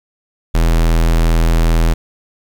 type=tone; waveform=square; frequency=41.2 Hz; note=E1; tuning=in tune; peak=-10 dBFS; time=0.54-1.94 s; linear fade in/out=10 ms; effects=8-bit